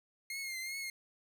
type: tone with vibrato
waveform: sawtooth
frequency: 2130 Hz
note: C7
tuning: 30 cents sharp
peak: -35 dBFS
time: 0.3-0.9 s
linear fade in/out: 2 ms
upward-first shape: triangle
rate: 2.6 Hz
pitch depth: 62 cents each way
effects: none